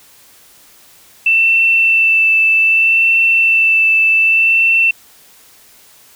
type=tone with vibrato; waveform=sine; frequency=2665 Hz; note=E7; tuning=18 cents sharp; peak=-8 dBFS; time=1.26-4.91 s; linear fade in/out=5 ms; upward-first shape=sine; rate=0.64 Hz; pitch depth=15 cents each way; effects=white hiss -45 dBFS RMS until 6.15 s